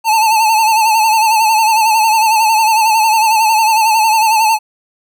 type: tone with vibrato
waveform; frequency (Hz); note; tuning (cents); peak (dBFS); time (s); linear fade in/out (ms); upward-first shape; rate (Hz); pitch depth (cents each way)
square; 880; A5; 0; -9; 0.04-4.59; 50; sine; 11; 62
effects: none